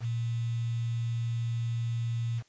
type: tone with quantisation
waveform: sine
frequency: 116.7 Hz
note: A#2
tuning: 2 cents sharp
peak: -28 dBFS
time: 0-2.43 s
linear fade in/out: 50 ms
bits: 8
effects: white hiss -66 dBFS RMS until 2.48 s + resampled to 16000 Hz